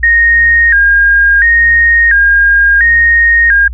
sine tone with vibrato, 1734 Hz, A6, 26 cents flat, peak -4 dBFS, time 0.03-3.68 s, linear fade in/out 5 ms, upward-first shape square, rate 0.72 Hz, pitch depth 120 cents each way, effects added 60 Hz sine -19 dBFS peak until 3.73 s

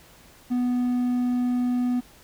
triangle tone, 246.9 Hz, B3, in tune, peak -19 dBFS, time 0.5-2.01 s, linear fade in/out 20 ms, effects pink hiss -52 dBFS RMS until 2.23 s

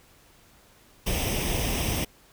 pink noise with comb filter, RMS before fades -27 dBFS, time 1.06-2.05 s, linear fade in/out 10 ms, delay 0.35 ms, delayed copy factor +0.65, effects pink hiss -57 dBFS RMS until 2.32 s

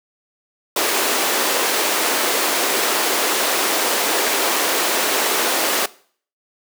pink high-pass noise, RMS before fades -19 dBFS, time 0.76-5.86 s, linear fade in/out 5 ms, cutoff 330 Hz, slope 24 dB/octave, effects noise-tail reverb RT60 0.5 s tail -20 dB re dry

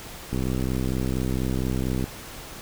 click train, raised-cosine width 3 ms, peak -14 dBFS, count 111, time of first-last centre 0.33-2.041 s, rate 64.3 Hz, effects pink hiss -40 dBFS RMS until 2.61 s

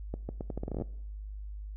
accelerating click train, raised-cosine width 2 ms, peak -22 dBFS, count 14, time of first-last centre 0.14-0.821 s, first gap 150 ms, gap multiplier 0.79, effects noise-tail reverb RT60 0.8 s tail -21 dB re dry + added 51 Hz sine -38 dBFS peak until 1.76 s

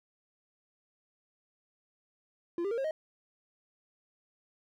triangle tone with pitch steps, 343.4 / 399 / 463.7 / 538.9 / 626.2 Hz, F4 / G4 / A#4 / C#5 / D#5, -29 / +31 / -9 / -49 / +11 cents, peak -28 dBFS, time 2.58-2.91 s, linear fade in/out 2 ms, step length 66 ms, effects none

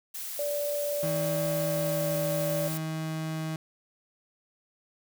blue noise, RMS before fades -37 dBFS, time 0.14-2.78 s, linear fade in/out 10 ms
sine tone, 581 Hz, D5, 19 cents flat, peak -28 dBFS, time 0.39-2.68 s, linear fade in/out 2 ms
35% pulse tone with pitch glide, 160 to 158.62 Hz, D#3 to D#3, +49 to +34 cents, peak -29 dBFS, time 1.03-3.56 s, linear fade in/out 2 ms, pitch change -15 cents, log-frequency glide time 1.56-2.14 s
effects none

